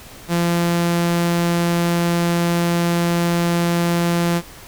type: tone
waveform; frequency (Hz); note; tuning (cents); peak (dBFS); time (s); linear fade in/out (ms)
sawtooth; 171.5; F3; -31; -12; 0.28-4.42; 50
effects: pink hiss -40 dBFS RMS until 4.67 s